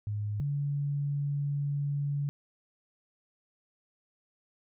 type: tone pair in turn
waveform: sine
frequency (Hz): 104.3 / 142.97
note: G#2 / D3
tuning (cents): +8 / -46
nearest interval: perfect fourth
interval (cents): 546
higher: second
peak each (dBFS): -30 / -28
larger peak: second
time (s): 0.07-0.4 / 0.4-2.29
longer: second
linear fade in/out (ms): 0
effects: none